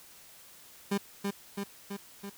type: tone with echo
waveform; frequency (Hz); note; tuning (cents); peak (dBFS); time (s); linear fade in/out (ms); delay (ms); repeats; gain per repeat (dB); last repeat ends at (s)
30% pulse; 200; G3; +35; -24; 0.91-0.98; 10; 330; 4; -3; 2.3
effects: white hiss -54 dBFS RMS until 2.37 s